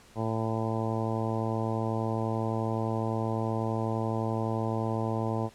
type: harmonic tone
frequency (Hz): 111.8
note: A2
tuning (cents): +28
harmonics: 1 / 2 / 3 / 4 / 5 / 6 / 7 / 8 / 9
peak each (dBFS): -31 / -34 / -36 / -37 / -38 / -39 / -39 / -40 / -41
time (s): 0.15-5.5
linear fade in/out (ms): 50
effects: pink hiss -56 dBFS RMS until 5.54 s + low-pass 10000 Hz 12 dB/octave